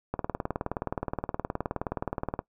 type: click train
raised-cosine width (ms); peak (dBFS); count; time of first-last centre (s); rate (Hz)
1; -15; 44; 0.14-2.391; 19.1
effects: noise-tail reverb RT60 0.1 s tail -20 dB re dry